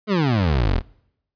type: exponential sweep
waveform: 25% pulse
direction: down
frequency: 221 to 35.97 Hz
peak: -13 dBFS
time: 0.07-0.82 s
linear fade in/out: 50 ms
effects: noise-tail reverb RT60 0.8 s tail -25 dB re dry + resampled to 11025 Hz